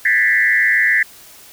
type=tone with frequency modulation; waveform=sine; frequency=1870 Hz; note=A#6; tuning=5 cents sharp; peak=-11 dBFS; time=0.05-1.03 s; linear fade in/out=5 ms; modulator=107 Hz; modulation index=1.9; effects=white hiss -42 dBFS RMS until 1.52 s